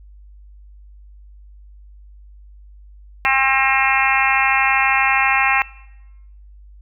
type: harmonic tone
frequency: 267.4 Hz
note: C4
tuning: 38 cents sharp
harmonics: 3 / 4 / 5 / 6 / 7 / 8 / 9 / 10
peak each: -21 / -21 / -25 / -25 / -21 / -21 / -22 / -21 dBFS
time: 3.25-5.62 s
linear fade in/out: 0 ms
effects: noise-tail reverb RT60 1.0 s tail -22 dB re dry + added 50 Hz sine -40 dBFS peak until 6.81 s